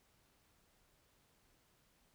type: silence
effects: pink hiss -73 dBFS RMS until 2.14 s